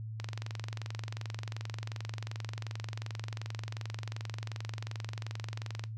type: click train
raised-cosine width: 0.2 ms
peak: -23 dBFS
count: 129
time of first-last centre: 0.2-5.839 s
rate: 22.7 Hz
effects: noise-tail reverb RT60 0.2 s tail -18 dB re dry + added 110 Hz sine -38 dBFS peak until 5.97 s